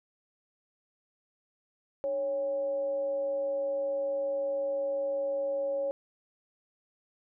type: tone with frequency modulation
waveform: sine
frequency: 554.4 Hz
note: C#5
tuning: in tune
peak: -28 dBFS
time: 2.04-5.91 s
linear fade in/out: 0 ms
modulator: 254 Hz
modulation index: 0.2
effects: none

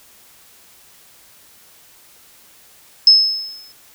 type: tone with exponential decay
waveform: sine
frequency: 5200 Hz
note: E8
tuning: 24 cents flat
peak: -3 dBFS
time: 3.07-3.72 s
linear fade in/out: 2 ms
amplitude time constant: 140 ms
effects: white hiss -48 dBFS RMS until 3.94 s

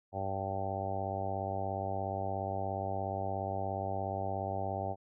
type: harmonic tone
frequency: 97 Hz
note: G2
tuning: 18 cents flat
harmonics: 1 / 2 / 3 / 4 / 5 / 6 / 7 / 8 / 9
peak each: -39 / -45 / -47 / -45 / -46 / -41 / -40 / -38 / -47 dBFS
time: 0.12-4.96 s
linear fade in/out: 50 ms
effects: none

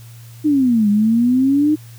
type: exponential two-way sweep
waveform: sine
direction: down then up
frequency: 311.1 to 202.5 to 311.1 Hz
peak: -11 dBFS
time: 0.44-1.76 s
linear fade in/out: 20 ms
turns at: 0.89 s
effects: added 116 Hz sine -36 dBFS peak until 1.98 s + white hiss -47 dBFS RMS until 1.98 s

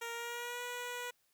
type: tone with pitch glide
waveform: 10% pulse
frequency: 466.2 to 488.2 Hz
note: A#4 to B4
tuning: 0 to -20 cents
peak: -31 dBFS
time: 0.01-1.11 s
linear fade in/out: 10 ms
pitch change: +80 cents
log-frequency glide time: 0.12-0.63 s
effects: white hiss -75 dBFS RMS until 1.33 s

